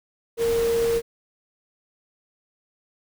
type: tone in noise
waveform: sine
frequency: 463.3 Hz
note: A#4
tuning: 11 cents flat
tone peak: -19 dBFS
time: 0.37-1.02 s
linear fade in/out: 50 ms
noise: pink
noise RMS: -33 dBFS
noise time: 0.37-1.02 s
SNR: +11 dB
effects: none